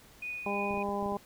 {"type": "tone with tremolo", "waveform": "sine", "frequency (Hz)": 2473, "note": "D#7", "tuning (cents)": -11, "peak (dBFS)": -34, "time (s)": [0.22, 0.83], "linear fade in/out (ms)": 5, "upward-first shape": "triangle", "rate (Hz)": 3.3, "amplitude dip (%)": 45}
{"type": "harmonic tone", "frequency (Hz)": 201.7, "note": "G3", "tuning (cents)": 50, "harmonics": [1, 2, 3, 4, 5], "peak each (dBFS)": [-36, -36, -38, -36, -38], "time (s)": [0.46, 1.17], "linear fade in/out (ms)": 2}
{"type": "clicks", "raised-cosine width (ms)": 3, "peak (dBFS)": -32, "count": 7, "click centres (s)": [0.709, 0.741, 0.775, 0.889, 1.027, 1.061, 1.122]}
{"effects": ["pink hiss -57 dBFS RMS until 1.25 s"]}